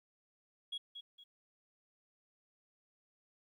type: tone with echo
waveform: sine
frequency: 3322 Hz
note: G#7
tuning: in tune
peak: -36 dBFS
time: 0.72-0.78 s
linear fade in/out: 10 ms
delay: 230 ms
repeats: 2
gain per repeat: -9 dB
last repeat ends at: 1.24 s
effects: tanh soft clip ceiling -36 dBFS + 13-bit